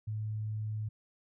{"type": "tone", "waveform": "sine", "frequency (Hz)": 107.7, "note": "A2", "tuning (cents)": -37, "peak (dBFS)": -33, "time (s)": [0.07, 0.89], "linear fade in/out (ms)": 10, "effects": []}